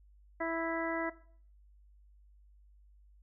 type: harmonic tone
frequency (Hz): 329.6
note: E4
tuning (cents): 0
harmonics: 1 / 2 / 3 / 4 / 5 / 6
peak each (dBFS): -37 / -35 / -41 / -43 / -43 / -41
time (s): 0.4-1.1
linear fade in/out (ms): 10
effects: noise-tail reverb RT60 0.5 s tail -17 dB re dry + added 50 Hz sine -58 dBFS peak until 3.22 s